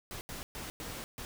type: noise bursts at uneven times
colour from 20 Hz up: pink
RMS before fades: -42 dBFS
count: 5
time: 0.11-0.21 / 0.29-0.43 / 0.55-0.7 / 0.8-1.04 / 1.18-1.25 s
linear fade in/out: 0 ms
effects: none